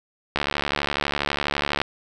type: click train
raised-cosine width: 0.3 ms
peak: -6 dBFS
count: 106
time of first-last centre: 0.36-1.816 s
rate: 72.1 Hz
effects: none